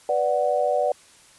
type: chord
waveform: sine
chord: B minor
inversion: none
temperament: equal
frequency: 493.9 / 587.3 / 740 Hz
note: B4 / D5 / F#5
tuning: 0 / 0 / 0 cents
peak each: -25 / -22 / -24 dBFS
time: 0.09-0.92 s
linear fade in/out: 2 ms
effects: white hiss -52 dBFS RMS until 1.38 s + resampled to 24000 Hz